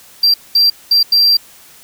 triangle tone bursts at uneven times, 4720 Hz, D8, 8 cents sharp, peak -6 dBFS, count 4, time 0.23-0.34 / 0.55-0.7 / 0.91-1.03 / 1.12-1.37 s, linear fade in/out 5 ms, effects white hiss -42 dBFS RMS until 1.83 s

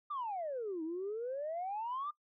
sine exponential two-way sweep, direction down then up, 1221 to 311.1 to 1221 Hz, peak -35 dBFS, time 0.1-2.11 s, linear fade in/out 10 ms, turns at 0.83 s, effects noise-tail reverb RT60 0.1 s tail -21 dB re dry + tanh soft clip ceiling -32 dBFS

